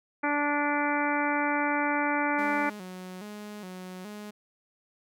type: harmonic tone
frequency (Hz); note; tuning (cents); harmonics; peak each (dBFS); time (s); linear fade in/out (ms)
291.5; D4; -13; 1 / 2 / 3 / 4 / 5 / 6 / 7 / 8; -30 / -34 / -30 / -35 / -32 / -37 / -35 / -36; 0.23-2.7; 10
type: tone with vibrato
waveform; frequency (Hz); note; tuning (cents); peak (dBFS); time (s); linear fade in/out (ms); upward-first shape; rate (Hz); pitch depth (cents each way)
sawtooth; 196; G3; 0; -35; 2.38-4.31; 10; square; 1.2; 110
effects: none